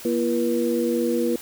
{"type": "tone cluster", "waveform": "sine", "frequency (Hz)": [237.8, 339, 481.4], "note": ["A#3", "E4", "B4"], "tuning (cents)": [35, 49, -44], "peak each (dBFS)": -24, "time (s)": [0.05, 1.36], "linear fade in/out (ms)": 2, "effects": ["white hiss -40 dBFS RMS until 1.41 s"]}